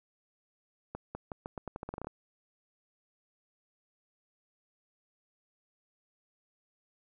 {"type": "accelerating click train", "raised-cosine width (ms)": 1, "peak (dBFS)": -24, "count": 14, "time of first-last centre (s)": [0.95, 2.07], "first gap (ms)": 200, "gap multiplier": 0.84, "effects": []}